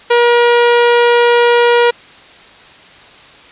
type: tone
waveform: sawtooth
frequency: 477.3 Hz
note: A#4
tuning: 41 cents sharp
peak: -3 dBFS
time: 0.1-1.91 s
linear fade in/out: 10 ms
effects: white hiss -39 dBFS RMS until 3.51 s + resampled to 8000 Hz